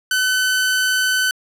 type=tone; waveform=sawtooth; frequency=1513 Hz; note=F#6; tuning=38 cents sharp; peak=-12 dBFS; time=0.11-1.31 s; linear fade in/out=2 ms; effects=resampled to 32000 Hz + 8-bit